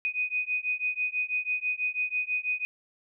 sine beating tone pair, 2489 / 2495.1 Hz, D#7 / D#7, 0 / +4 cents, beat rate 6.1 Hz, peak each -30 dBFS, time 0.05-2.65 s, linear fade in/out 0 ms, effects none

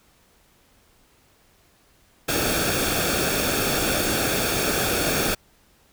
pink noise with comb filter, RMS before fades -23 dBFS, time 2.28-5.35 s, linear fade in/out 10 ms, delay 1 ms, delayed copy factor -0.65, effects pink hiss -59 dBFS RMS until 5.92 s

